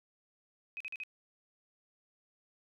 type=tone bursts; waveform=sine; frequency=2524 Hz; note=D#7; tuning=24 cents sharp; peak=-38 dBFS; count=4; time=0.77-1.035 s; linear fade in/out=0 ms; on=34 ms; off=43 ms; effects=none